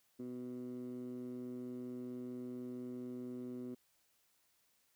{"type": "tone with band-pass filter", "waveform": "15% pulse", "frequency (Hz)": 124.4, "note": "B2", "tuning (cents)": 13, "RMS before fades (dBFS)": -45, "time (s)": [0.19, 3.75], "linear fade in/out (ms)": 10, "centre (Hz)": 290, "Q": 4.7, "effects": ["white hiss -75 dBFS RMS until 4.95 s"]}